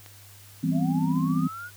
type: click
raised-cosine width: 0.2 ms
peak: -27 dBFS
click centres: 0.062 s
type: chord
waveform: sine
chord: C major seventh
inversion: first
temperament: equal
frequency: 164.81 / 196 / 246.9 / 261.6 Hz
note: E3 / G3 / B3 / C4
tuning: 0 / 0 / 0 / 0 cents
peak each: -25 / -30 / -30 / -26 dBFS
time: 0.63-1.48 s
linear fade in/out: 10 ms
type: linear sweep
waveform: sine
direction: up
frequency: 620 to 1480 Hz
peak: -35 dBFS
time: 0.71-1.71 s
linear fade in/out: 50 ms
effects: added 100 Hz sine -50 dBFS peak until 1.76 s + white hiss -51 dBFS RMS until 1.76 s